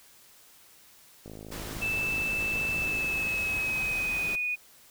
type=click train; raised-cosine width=2 ms; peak=-30 dBFS; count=108; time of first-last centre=1.26-3.271 s; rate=53.2 Hz
type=noise; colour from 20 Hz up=pink; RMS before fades=-39 dBFS; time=1.51-4.36 s; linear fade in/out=10 ms
type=tone with pitch glide; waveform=sine; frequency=2637 to 2475 Hz; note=E7 to D#7; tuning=0 to -10 cents; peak=-27 dBFS; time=1.81-4.56 s; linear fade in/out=20 ms; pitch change=-110 cents; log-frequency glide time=2.79-4.39 s
effects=white hiss -56 dBFS RMS until 4.9 s